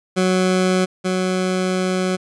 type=tone pair in turn; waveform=20% pulse; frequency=185 / 185 Hz; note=F#3 / F#3; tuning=0 / 0 cents; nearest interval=unison; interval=0 cents; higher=neither; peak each=-10 / -13 dBFS; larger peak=first; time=0.16-0.86 / 1.04-2.17 s; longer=second; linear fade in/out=20 ms; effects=resampled to 22050 Hz